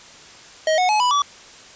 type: tone with pitch steps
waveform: square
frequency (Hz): 630 / 732.1 / 850.7 / 988.6 / 1148.8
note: D#5 / F#5 / G#5 / B5 / D6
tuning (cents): +21 / -19 / +41 / +1 / -39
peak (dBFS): -16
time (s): 0.67-1.22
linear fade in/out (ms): 2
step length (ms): 110
effects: white hiss -43 dBFS RMS until 1.75 s + resampled to 16000 Hz